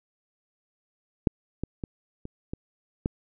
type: clicks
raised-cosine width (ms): 3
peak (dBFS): -6 / -16 / -19 / -24 / -19 / -12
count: 6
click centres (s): 1.272 / 1.636 / 1.838 / 2.254 / 2.535 / 3.059
effects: none